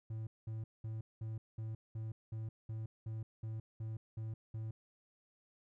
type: tone bursts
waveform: triangle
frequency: 110.6 Hz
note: A2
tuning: 9 cents sharp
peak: -37 dBFS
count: 13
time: 0.1-4.71 s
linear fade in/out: 5 ms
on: 170 ms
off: 200 ms
effects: none